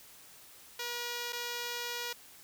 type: tone with dropouts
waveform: 5% pulse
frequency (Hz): 480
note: B4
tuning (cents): -49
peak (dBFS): -24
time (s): 0.79-2.13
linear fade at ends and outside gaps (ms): 5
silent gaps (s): 1.324-1.329
effects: white hiss -55 dBFS RMS until 2.43 s